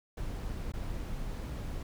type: noise with dropouts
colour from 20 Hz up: brown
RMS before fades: -37 dBFS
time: 0.17-1.83 s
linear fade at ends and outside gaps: 5 ms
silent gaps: 0.721-0.736 s
effects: none